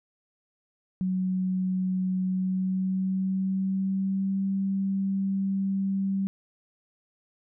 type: tone with pitch glide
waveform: sine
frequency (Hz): 185.8 to 194.36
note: F#3 to G3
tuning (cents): +7 to -15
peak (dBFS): -24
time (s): 1.01-6.27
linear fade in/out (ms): 0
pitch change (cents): +78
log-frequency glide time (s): 2.25-4.44
effects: none